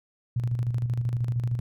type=tone with tremolo; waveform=sine; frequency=120 Hz; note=B2; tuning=49 cents flat; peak=-22 dBFS; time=0.36-1.6 s; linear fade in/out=5 ms; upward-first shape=square; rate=13 Hz; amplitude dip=50%; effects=none